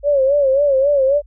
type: tone with vibrato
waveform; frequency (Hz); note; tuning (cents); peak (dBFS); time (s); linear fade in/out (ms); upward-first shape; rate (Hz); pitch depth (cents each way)
sine; 554.4; C#5; 0; -11; 0.03-1.22; 50; sine; 3.7; 95
effects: added 50 Hz sine -41 dBFS peak until 1.26 s